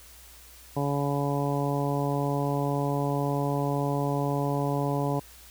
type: harmonic tone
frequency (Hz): 141.9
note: C#3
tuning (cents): +41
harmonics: 1 / 2 / 3 / 4 / 5 / 6 / 7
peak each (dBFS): -28 / -31 / -33 / -34 / -35 / -36 / -36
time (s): 0.76-5.2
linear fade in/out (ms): 10
effects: added 60 Hz sine -53 dBFS peak until 5.5 s + white hiss -51 dBFS RMS until 5.5 s